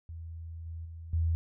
sine tone with level steps, 82.41 Hz, E2, in tune, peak -39 / -37 / -41 / -25 dBFS, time 0.09-1.35 s, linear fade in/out 0 ms, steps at 0.66 / 0.85 / 1.13 s, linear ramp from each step 5 ms, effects none

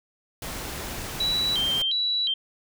pink noise, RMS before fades -34 dBFS, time 0.42-1.82 s, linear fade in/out 2 ms
sine tone with vibrato, 3520 Hz, A7, in tune, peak -22 dBFS, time 1.2-2.34 s, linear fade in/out 5 ms, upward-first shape square, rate 1.4 Hz, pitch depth 190 cents each way
effects none

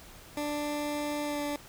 20% pulse tone with pitch glide, 294.6 to 291.2 Hz, D4 to D4, +6 to -15 cents, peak -26 dBFS, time 0.37-1.56 s, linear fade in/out 2 ms, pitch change -21 cents, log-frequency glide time 1.24-1.42 s, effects pink hiss -51 dBFS RMS until 1.68 s

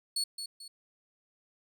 30% pulse tone with echo, 4400 Hz, C#8, 14 cents flat, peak -26 dBFS, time 0.16-0.24 s, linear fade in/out 5 ms, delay 220 ms, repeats 2, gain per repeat -8 dB, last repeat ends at 0.68 s, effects none

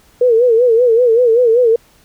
sine tone with vibrato, 473.3 Hz, A#4, 26 cents sharp, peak -7 dBFS, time 0.21-1.76 s, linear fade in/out 5 ms, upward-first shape sine, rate 5.2 Hz, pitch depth 110 cents each way, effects pink hiss -50 dBFS RMS until 2.04 s

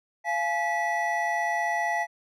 triangle tone cluster, 690 / 846 / 1955 Hz, F5 / G#5 / B6, -21 / +32 / -18 cents, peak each -27 dBFS, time 0.24-2.07 s, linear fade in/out 50 ms, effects none

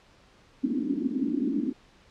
pink band-pass noise, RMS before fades -28 dBFS, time 0.63-1.73 s, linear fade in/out 10 ms, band 230 to 310 Hz, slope 48 dB/octave, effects pink hiss -58 dBFS RMS until 2.1 s + low-pass 5000 Hz 12 dB/octave

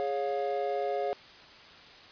triangle chord, Db major, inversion second, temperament equal with one note detuned, 415.3 / 554.4 / 708.2 Hz, Ab4 / Db5 / F5, 0 / 0 / +24 cents, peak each -31 dBFS, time 0-1.13 s, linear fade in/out 0 ms, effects white hiss -51 dBFS RMS until 2.11 s + resampled to 11025 Hz

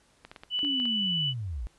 clicks, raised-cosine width 0.3 ms, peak -27 dBFS, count 8, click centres 0.25 / 0.315 / 0.362 / 0.435 / 0.591 / 0.648 / 0.8 / 0.855 s
sine tone, 2972 Hz, F#7, 7 cents sharp, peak -26 dBFS, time 0.5-1.34 s, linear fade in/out 50 ms
sine linear sweep, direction down, 293.7 to 46.93 Hz, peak -31 dBFS, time 0.63-1.67 s, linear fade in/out 0 ms
effects pink hiss -64 dBFS RMS until 1.78 s + resampled to 24000 Hz

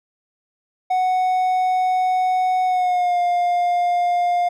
triangle tone with pitch glide, 740 to 705.8 Hz, F#5 to F5, 0 to +18 cents, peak -14 dBFS, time 0.9-4.49 s, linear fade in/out 10 ms, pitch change -82 cents, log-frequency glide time 2.65-3.19 s, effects none

